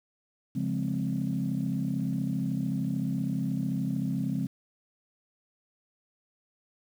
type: chord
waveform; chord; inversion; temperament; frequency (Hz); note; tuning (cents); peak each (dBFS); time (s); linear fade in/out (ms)
sine; Db major seventh; none; equal; 138.59 / 174.61 / 207.7 / 261.6; Db3 / F3 / Ab3 / C4; 0 / 0 / 0 / 0; -32; 0.55-4.47; 10
effects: tanh soft clip ceiling -19 dBFS + 9-bit